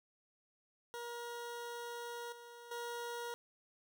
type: tone with level steps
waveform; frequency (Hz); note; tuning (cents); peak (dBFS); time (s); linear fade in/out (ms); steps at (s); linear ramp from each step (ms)
20% pulse; 474.9; A#4; +32; -38 / -47 / -36; 0.94-3.34; 0; 2.32 / 2.71; 5
effects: none